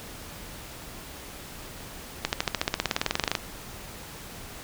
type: accelerating click train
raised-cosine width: 0.2 ms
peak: -6 dBFS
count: 21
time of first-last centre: 2.25-3.352 s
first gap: 79 ms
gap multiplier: 0.96
effects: pink hiss -42 dBFS RMS until 4.63 s